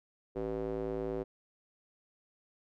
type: tone with band-pass filter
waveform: square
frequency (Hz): 54.7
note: A1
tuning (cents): -9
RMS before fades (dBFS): -36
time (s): 0.35-1.24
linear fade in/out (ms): 20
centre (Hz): 430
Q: 3.2
effects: none